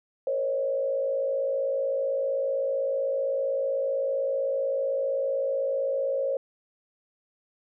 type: tone with frequency modulation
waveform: sine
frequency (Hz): 543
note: C#5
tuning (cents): -36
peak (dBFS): -24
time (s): 0.27-6.37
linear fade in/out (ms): 2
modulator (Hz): 55.7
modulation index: 0.83
effects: none